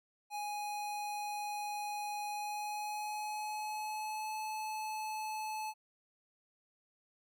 square tone with pitch glide, 830.6 to 863.9 Hz, G#5 to A5, 0 to -32 cents, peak -38 dBFS, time 0.3-5.74 s, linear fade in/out 50 ms, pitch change +68 cents, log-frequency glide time 2.28-4.36 s, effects none

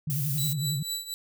sine tone with vibrato, 143.2 Hz, D3, 43 cents flat, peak -27 dBFS, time 0.07-0.83 s, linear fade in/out 5 ms, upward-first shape sine, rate 11 Hz, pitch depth 160 cents each way
violet noise, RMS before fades -33 dBFS, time 0.1-0.53 s, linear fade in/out 0 ms
20% pulse tone with tremolo, 3951 Hz, B7, in tune, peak -22 dBFS, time 0.38-1.14 s, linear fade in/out 0 ms, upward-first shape triangle, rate 4.1 Hz, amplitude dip 85%
effects none

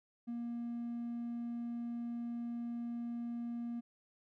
triangle tone, 236.3 Hz, A#3, 24 cents sharp, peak -35 dBFS, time 0.27-3.81 s, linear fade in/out 20 ms, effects tanh soft clip ceiling -32 dBFS

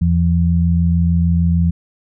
sine tone pair together, 83.35 / 170 Hz, E2 / F3, +20 / -46 cents, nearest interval octave, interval 1234 cents, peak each -14 dBFS, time 0.01-1.71 s, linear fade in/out 10 ms, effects none

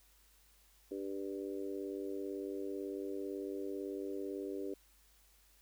harmonic tone with a mistuned harmonic, 98 Hz, G2, in tune, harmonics 3 / 4 / 5 / 6, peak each -43 / -41 / -46 / -53 dBFS, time 0.91-4.74 s, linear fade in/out 5 ms, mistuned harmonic 6, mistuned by +17 cents, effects added 50 Hz sine -68 dBFS peak until 5.61 s + white hiss -68 dBFS RMS until 5.61 s

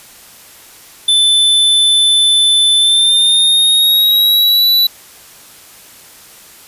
square tone with pitch glide, 3520 to 3951 Hz, A7 to B7, 0 to 0 cents, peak -8 dBFS, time 1.08-4.87 s, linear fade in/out 5 ms, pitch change +200 cents, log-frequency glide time 2.77-4.67 s, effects white hiss -39 dBFS RMS until 6.67 s + resampled to 32000 Hz

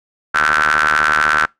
sawtooth ring-modulated tone, 76.1 Hz, D#2, 38 cents flat, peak -5 dBFS, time 0.34-1.46 s, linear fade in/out 10 ms, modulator 1440 Hz, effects noise-tail reverb RT60 0.2 s tail -25 dB re dry + low-pass 8000 Hz 12 dB/octave

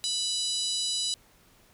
harmonic tone, 987.8 Hz, B5, in tune, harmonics 3 / 4 / 5 / 6 / 7 / 8 / 9 / 10, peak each -37 / -30 / -34 / -40 / -39 / -38 / -45 / -38 dBFS, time 0.04-1.14 s, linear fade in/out 0 ms, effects pink hiss -60 dBFS RMS until 1.73 s

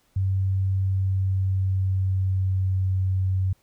sine tone with pitch glide, 95.7 to 94.22 Hz, G2 to F#2, -41 to +32 cents, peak -20 dBFS, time 0.16-3.53 s, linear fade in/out 5 ms, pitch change -27 cents, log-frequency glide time 0.78-2.9 s, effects pink hiss -65 dBFS RMS until 3.62 s

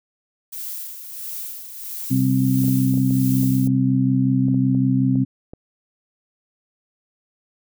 violet noise with tremolo, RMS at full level -30 dBFS, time 0.52-3.68 s, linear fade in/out 10 ms, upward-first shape sine, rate 1.5 Hz, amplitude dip 55%
harmonic tone, 65.41 Hz, C2, in tune, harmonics 2 / 3 / 4, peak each -19 / -23 / -18 dBFS, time 2.1-5.25 s, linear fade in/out 20 ms
clicks, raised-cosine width 2 ms, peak -23 dBFS, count 12, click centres 2.642 / 2.683 / 2.94 / 2.976 / 3.107 / 3.434 / 3.673 / 4.484 / 4.544 / 4.749 / 5.156 / 5.535 s
effects none

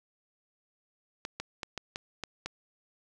clicks, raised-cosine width 0.2 ms, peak -18 dBFS, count 7, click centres 1.251 / 1.4 / 1.632 / 1.777 / 1.959 / 2.237 / 2.46 s, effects none

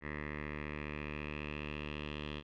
10% pulse tone with low-pass filter sweep, 74.6 Hz, D2, 28 cents sharp, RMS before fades -42 dBFS, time 0.01-2.43 s, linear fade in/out 50 ms, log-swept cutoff 2000 to 3100 Hz, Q 5.5, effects none

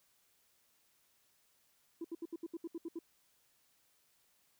sine tone bursts, 333.3 Hz, E4, 19 cents sharp, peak -37 dBFS, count 10, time 2.01-2.99 s, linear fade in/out 5 ms, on 35 ms, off 70 ms, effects tanh soft clip ceiling -36 dBFS + white hiss -73 dBFS RMS until 4.59 s

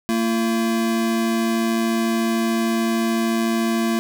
square tone pair together, 227.5 / 341.1 Hz, A#3 / F4, -42 / -41 cents, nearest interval perfect fifth, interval 701 cents, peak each -20 / -25 dBFS, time 0.09-3.99 s, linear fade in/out 0 ms, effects none

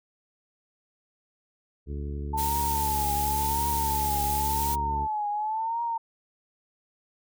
harmonic tone, 71.8 Hz, D2, 39 cents flat, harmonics 1 / 2 / 3 / 4 / 5 / 6, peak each -31 / -39 / -43 / -44 / -44 / -45 dBFS, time 1.86-5.08 s, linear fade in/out 50 ms
sine tone with vibrato, 880 Hz, A5, in tune, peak -26 dBFS, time 2.33-5.98 s, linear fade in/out 10 ms, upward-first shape triangle, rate 0.93 Hz, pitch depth 120 cents each way
blue noise, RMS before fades -32 dBFS, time 2.37-4.76 s, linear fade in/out 20 ms
effects none

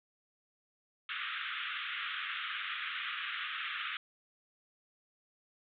pink band-pass noise, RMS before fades -39 dBFS, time 1.09-3.97 s, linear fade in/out 2 ms, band 1200 to 3600 Hz, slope 96 dB/octave, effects none

